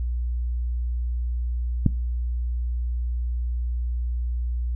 click, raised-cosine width 5 ms, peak -4 dBFS, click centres 1.863 s, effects noise-tail reverb RT60 0.3 s tail -20 dB re dry + added 60 Hz sine -23 dBFS peak until 4.75 s

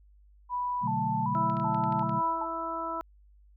sine tone with vibrato, 933 Hz, A#5, 1 cent sharp, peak -28 dBFS, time 0.49-2.46 s, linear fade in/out 50 ms, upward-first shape square, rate 1.3 Hz, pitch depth 95 cents each way
sine chord, B minor seventh, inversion none, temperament equal, 123.47 / 146.83 / 185 / 220 Hz, B2 / D3 / F#3 / A3, 0 / 0 / 0 / 0 cents, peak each -35 dBFS, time 0.81-2.22 s, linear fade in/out 50 ms
harmonic tone, 329.6 Hz, E4, in tune, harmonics 1 / 2 / 3 / 4, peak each -40 / -38 / -35 / -35 dBFS, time 1.35-3.01 s, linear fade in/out 0 ms
clicks, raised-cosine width 0.3 ms, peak -30 dBFS, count 8, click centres 1.499 / 1.569 / 1.599 / 1.746 / 1.839 / 1.924 / 1.994 / 2.094 s
effects added 50 Hz sine -55 dBFS peak until 3.56 s

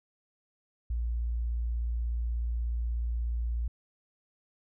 sine tone, 58.3 Hz, A#1, 1 cent sharp, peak -28 dBFS, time 0.9-3.68 s, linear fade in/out 5 ms, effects none

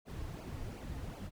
brown noise with flanger, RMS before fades -43 dBFS, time 0.05-1.31 s, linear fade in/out 50 ms, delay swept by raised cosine 0.53 to 5.33 ms, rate 2.7 Hz, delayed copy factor -0.75, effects none

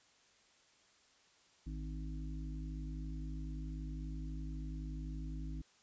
harmonic tone with a mistuned harmonic, 51.91 Hz, G#1, in tune, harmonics 1 / 3 / 5 / 6, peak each -41 / -47 / -50 / -53 dBFS, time 1.66-5.62 s, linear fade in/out 10 ms, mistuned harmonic 1, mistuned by +94 cents, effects white hiss -68 dBFS RMS until 5.82 s + resampled to 16000 Hz

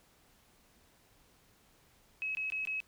sine tone bursts, 2564 Hz, E7, 49 cents flat, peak -33 dBFS, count 4, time 2.22-2.803 s, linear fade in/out 0 ms, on 130 ms, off 21 ms, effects pink hiss -66 dBFS RMS until 2.87 s

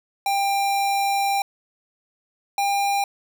square tone pair in turn, 794 / 800.4 Hz, G5 / G5, +22 / +36 cents, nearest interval unison, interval 14 cents, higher second, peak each -20 dBFS, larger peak neither, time 0.26-1.42 / 2.58-3.04 s, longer first, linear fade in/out 2 ms, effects none

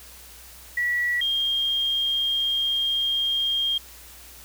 sine tone pair in turn, 1940 / 3218 Hz, B6 / G7, -31 / +45 cents, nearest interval major sixth, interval 876 cents, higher second, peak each -21 / -21 dBFS, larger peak neither, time 0.77-1.21 / 1.21-3.78 s, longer second, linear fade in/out 5 ms, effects added 60 Hz sine -50 dBFS peak until 4.44 s + white hiss -46 dBFS RMS until 4.44 s

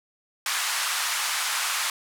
pink band-pass noise, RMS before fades -27 dBFS, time 0.46-1.9 s, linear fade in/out 2 ms, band 1000 to 12000 Hz, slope 24 dB/octave, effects none

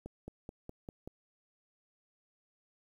accelerating click train, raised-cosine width 2 ms, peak -30 dBFS, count 6, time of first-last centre 0.06-1.075 s, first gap 220 ms, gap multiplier 0.96, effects 10-bit

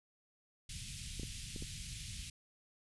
pink band-stop noise, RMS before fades -45 dBFS, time 0.69-2.3 s, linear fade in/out 5 ms, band 160 to 2600 Hz, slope 24 dB/octave
clicks, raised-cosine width 3 ms, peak -31 dBFS, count 4, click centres 1.197 / 1.233 / 1.562 / 1.624 s
effects resampled to 24000 Hz

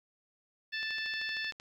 harmonic tone, 880 Hz, A5, in tune, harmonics 2 / 3 / 4 / 5 / 6, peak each -36 / -40 / -42 / -44 / -46 dBFS, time 0.72-1.52 s, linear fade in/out 20 ms
click train, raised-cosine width 0.2 ms, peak -29 dBFS, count 11, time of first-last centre 0.83-1.599 s, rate 13 Hz
effects 11-bit

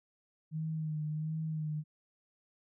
sine tone with vibrato, 155.56 Hz, D#3, in tune, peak -33 dBFS, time 0.51-1.84 s, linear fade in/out 50 ms, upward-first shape sine, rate 1.4 Hz, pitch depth 37 cents each way, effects none

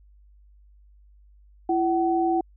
sine tone pair together, 336.2 / 754.7 Hz, E4 / F#5, +34 / +34 cents, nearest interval octave + major second, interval 1400 cents, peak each -22 / -23 dBFS, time 1.69-2.41 s, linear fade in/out 5 ms, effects added 50 Hz sine -51 dBFS peak until 2.56 s

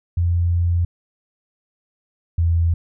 sine tone pair in turn, 86.4 / 83.94 Hz, F2 / E2, -18 / +32 cents, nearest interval minor second, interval 50 cents, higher first, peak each -15 / -14 dBFS, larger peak second, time 0.17-0.85 / 2.38-2.74 s, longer first, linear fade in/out 5 ms, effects none

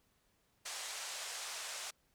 white band-pass noise, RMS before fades -44 dBFS, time 0.65-1.91 s, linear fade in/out 10 ms, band 530 to 8500 Hz, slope 24 dB/octave, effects pink hiss -75 dBFS RMS until 2.14 s

